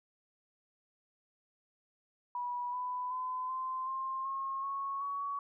sine tone with pitch steps, 976 / 995.9 / 1016.3 / 1037 / 1058.2 / 1079.8 / 1101.9 / 1124.4 Hz, B5 / B5 / B5 / C6 / C6 / C#6 / C#6 / C#6, -21 / +14 / +49 / -16 / +19 / -46 / -11 / +24 cents, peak -34 dBFS, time 2.35-5.39 s, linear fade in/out 2 ms, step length 380 ms, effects none

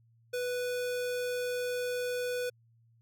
square tone, 493.9 Hz, B4, in tune, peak -32 dBFS, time 0.33-2.5 s, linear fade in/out 10 ms, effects added 115 Hz sine -62 dBFS peak until 3.01 s

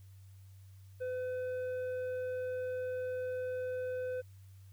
triangle tone with tanh clipping, 506 Hz, B4, 42 cents sharp, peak -36 dBFS, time 1-4.22 s, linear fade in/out 20 ms, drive 11 dB, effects added 96 Hz sine -52 dBFS peak until 4.72 s + white hiss -70 dBFS RMS until 4.72 s

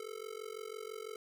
square tone with amplitude modulation, 437.8 Hz, A4, 9 cents flat, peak -39 dBFS, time 0-1.16 s, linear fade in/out 2 ms, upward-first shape sine, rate 46 Hz, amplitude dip 95%, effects none

